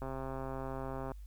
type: click train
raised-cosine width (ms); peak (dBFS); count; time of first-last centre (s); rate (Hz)
1; -27; 147; 0.02-1.118; 133
effects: added 50 Hz sine -45 dBFS peak until 1.26 s + white hiss -71 dBFS RMS until 1.26 s